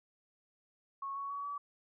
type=tone with pitch steps; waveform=sine; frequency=1100 / 1114.7 / 1129.6 / 1144.7 Hz; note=C#6 / C#6 / C#6 / D6; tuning=-14 / +9 / +32 / -45 cents; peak=-37 dBFS; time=1.02-1.58 s; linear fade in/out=5 ms; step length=140 ms; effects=none